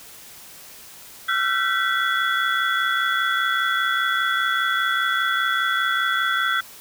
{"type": "tone cluster", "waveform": "sine", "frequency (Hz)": [1339, 1404, 1536, 1968, 3384], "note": ["E6", "F6", "G6", "B6", "G#7"], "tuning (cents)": [27, 9, -36, -7, 32], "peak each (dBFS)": [-24, -28, -23, -28, -27], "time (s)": [1.28, 6.61], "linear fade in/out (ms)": 10, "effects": ["white hiss -43 dBFS RMS until 6.8 s"]}